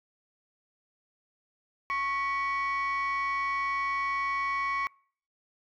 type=tone cluster; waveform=sine; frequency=1102 / 1940 / 2250 Hz; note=C#6 / B6 / C#7; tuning=-11 / -31 / +25 cents; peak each=-28 / -36 / -31 dBFS; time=1.9-4.87 s; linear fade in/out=0 ms; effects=noise-tail reverb RT60 0.5 s tail -26 dB re dry + tanh soft clip ceiling -23 dBFS